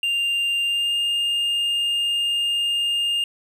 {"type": "tone with pitch glide", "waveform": "triangle", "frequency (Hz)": [2794, 2818], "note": ["F7", "F7"], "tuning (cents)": [0, 15], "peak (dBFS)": -18, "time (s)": [0.03, 3.24], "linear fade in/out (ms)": 2, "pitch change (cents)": 15, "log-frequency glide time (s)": [0.65, 0.95], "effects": []}